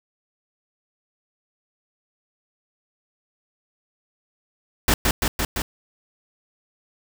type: noise with echo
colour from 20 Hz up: pink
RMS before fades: -17 dBFS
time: 4.88-4.94 s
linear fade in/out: 2 ms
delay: 170 ms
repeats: 4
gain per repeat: -2 dB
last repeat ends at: 5.62 s
effects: none